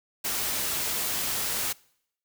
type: noise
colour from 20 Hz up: white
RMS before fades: -29 dBFS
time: 0.24-1.73 s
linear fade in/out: 10 ms
effects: noise-tail reverb RT60 0.7 s tail -24 dB re dry